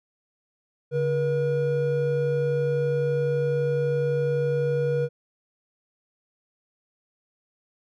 triangle tone pair together, 142.7 / 480 Hz, D3 / B4, -49 / -49 cents, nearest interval octave + major sixth, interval 2100 cents, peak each -24 / -21 dBFS, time 0.91-5.09 s, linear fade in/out 50 ms, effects none

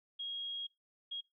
sine tone bursts at uneven times, 3278 Hz, G#7, 23 cents flat, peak -38 dBFS, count 2, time 0.19-0.67 / 1.11-1.21 s, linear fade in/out 10 ms, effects noise-tail reverb RT60 0.2 s tail -24 dB re dry

